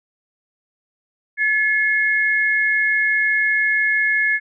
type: tone pair together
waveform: sine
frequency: 1715.2 / 2161 Hz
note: A6 / C#7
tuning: -45 / -45 cents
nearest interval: major third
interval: 400 cents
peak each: -17 / -19 dBFS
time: 1.37-4.4 s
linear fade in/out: 50 ms
effects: none